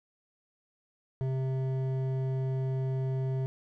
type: tone with hard clipping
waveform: sine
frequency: 131.8 Hz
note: C3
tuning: 13 cents sharp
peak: -30 dBFS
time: 1.21-3.46 s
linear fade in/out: 0 ms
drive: 10 dB
effects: none